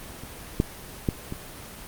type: clicks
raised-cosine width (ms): 3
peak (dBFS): -26 / -6 / -9 / -18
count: 4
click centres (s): 0.236 / 0.601 / 1.088 / 1.324
effects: pink hiss -41 dBFS RMS until 1.87 s + Opus 24 kbps